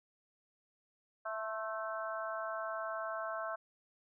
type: harmonic tone with a mistuned harmonic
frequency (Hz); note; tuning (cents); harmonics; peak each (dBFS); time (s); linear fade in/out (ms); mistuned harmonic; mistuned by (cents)
220; A3; 0; 3 / 4 / 5 / 6 / 7; -40 / -50 / -43 / -43 / -45; 1.25-3.56; 10; 5; -30
effects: none